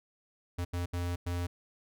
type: tone bursts at uneven times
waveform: square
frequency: 87.7 Hz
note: F2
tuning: 8 cents sharp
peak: -32 dBFS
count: 4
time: 0.58-0.65 / 0.73-0.86 / 0.93-1.16 / 1.26-1.47 s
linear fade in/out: 10 ms
effects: none